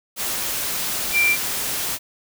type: tone in noise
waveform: sine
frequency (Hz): 2360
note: D7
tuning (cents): +8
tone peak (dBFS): -15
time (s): 1.12-1.37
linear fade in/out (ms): 50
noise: white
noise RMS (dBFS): -25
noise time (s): 0.16-1.99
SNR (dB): +7
effects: none